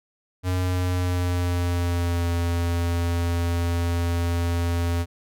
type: tone with pitch glide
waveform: square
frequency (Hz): 91.3 to 85.68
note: F#2 to F2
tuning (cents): -23 to -33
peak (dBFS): -22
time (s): 0.43-5.06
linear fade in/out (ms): 50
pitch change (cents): -110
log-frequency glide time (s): 0.6-2.29
effects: none